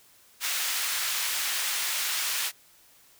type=high-pass noise; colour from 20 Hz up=pink; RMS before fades=-29 dBFS; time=0.4-2.52 s; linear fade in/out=50 ms; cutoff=1800 Hz; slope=12 dB/octave; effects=white hiss -58 dBFS RMS until 3.19 s